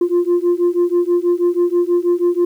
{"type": "beating tone pair", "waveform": "sine", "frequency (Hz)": [347.3, 353.5], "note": ["F4", "F4"], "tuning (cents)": [-10, 21], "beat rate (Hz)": 6.2, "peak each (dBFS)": -14, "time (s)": [0.01, 2.45], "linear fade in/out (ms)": 5, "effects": ["tanh soft clip ceiling -9 dBFS", "8-bit"]}